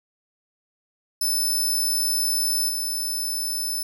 15% pulse tone with level steps, 5274 Hz, E8, in tune, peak -15 / -19 dBFS, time 1.21-3.83 s, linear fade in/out 5 ms, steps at 2.68 s, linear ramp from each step 20 ms, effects none

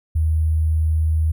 sine tone with sample-and-hold, 79 Hz, D#2, 27 cents sharp, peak -15 dBFS, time 0.15-1.32 s, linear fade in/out 10 ms, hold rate 11025 Hz, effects none

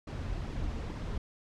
brown noise with flanger, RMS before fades -36 dBFS, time 0.07-1.18 s, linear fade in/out 5 ms, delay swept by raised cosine 1.3 to 6.4 ms, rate 2.3 Hz, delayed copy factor -0.5, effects low-pass 6000 Hz 12 dB/octave

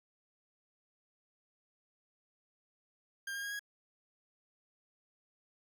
40% pulse tone with pitch steps, 1600 / 1617.7 / 1635.5 / 1653.6 Hz, G6 / G#6 / G#6 / G#6, +35 / -46 / -27 / -8 cents, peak -37 dBFS, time 3.27-3.594 s, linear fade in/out 5 ms, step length 81 ms, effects none

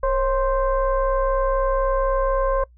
sine tone with frequency modulation, 541 Hz, C#5, 42 cents flat, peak -17 dBFS, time 0.03-2.64 s, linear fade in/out 5 ms, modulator 509 Hz, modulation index 1, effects noise-tail reverb RT60 0.1 s tail -24 dB re dry + added 60 Hz sine -48 dBFS peak until 2.77 s

